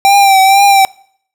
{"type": "tone with vibrato", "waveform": "square", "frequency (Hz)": 784, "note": "G5", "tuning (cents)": 0, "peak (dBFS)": -5, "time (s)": [0.05, 0.85], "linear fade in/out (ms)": 0, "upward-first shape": "triangle", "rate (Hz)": 2.1, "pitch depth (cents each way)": 52, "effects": ["noise-tail reverb RT60 0.6 s tail -24 dB re dry"]}